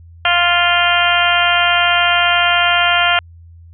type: harmonic tone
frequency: 349.2 Hz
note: F4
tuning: in tune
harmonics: 2 / 3 / 4 / 5 / 6 / 7 / 8 / 9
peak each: -17 / -22 / -16 / -21 / -22 / -21 / -19 / -19 dBFS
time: 0.25-3.19 s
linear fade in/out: 2 ms
effects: added 84 Hz sine -37 dBFS peak until 3.73 s